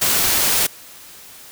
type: noise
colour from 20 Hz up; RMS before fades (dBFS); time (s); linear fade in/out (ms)
white; -17; 0.01-0.67; 10
effects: white hiss -41 dBFS RMS until 1.51 s